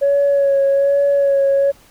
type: tone with vibrato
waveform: sine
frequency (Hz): 558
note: C#5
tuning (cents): +11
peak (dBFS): -10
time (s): 0.01-1.72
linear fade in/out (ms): 20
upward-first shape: sine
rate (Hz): 1.2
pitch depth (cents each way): 23
effects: tanh soft clip ceiling -8 dBFS + pink hiss -49 dBFS RMS until 1.9 s